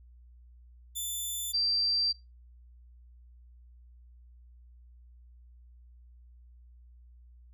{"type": "tone pair in turn", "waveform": ["10% pulse", "sine"], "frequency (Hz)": [3520, 4699], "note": ["A7", "D8"], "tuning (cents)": [0, 0], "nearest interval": "perfect fourth", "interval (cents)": 500, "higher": "second", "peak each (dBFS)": -25, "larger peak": "neither", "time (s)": [[0.95, 1.53], [1.53, 2.13]], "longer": "second", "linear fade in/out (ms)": 20, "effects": ["noise-tail reverb RT60 0.2 s tail -19 dB re dry", "added 60 Hz sine -52 dBFS peak until 7.53 s"]}